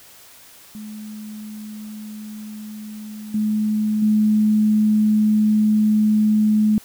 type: tone with level steps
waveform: sine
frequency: 213.6 Hz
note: G#3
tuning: 49 cents sharp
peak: -31 / -17 / -13 dBFS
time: 0.75-6.78 s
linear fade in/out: 0 ms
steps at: 3.34 / 4.02 s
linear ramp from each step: 5 ms
effects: white hiss -46 dBFS RMS until 6.84 s